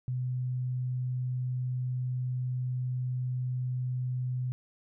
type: tone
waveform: sine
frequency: 126.3 Hz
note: B2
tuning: 39 cents sharp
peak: -29 dBFS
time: 0.08-4.52 s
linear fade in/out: 0 ms
effects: none